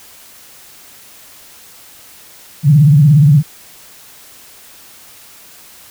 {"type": "tone with vibrato", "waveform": "sine", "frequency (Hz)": 146.83, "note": "D3", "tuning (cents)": 0, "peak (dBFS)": -4, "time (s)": [2.63, 3.43], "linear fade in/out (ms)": 50, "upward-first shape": "triangle", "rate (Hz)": 17, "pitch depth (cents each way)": 190, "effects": ["white hiss -40 dBFS RMS until 5.9 s"]}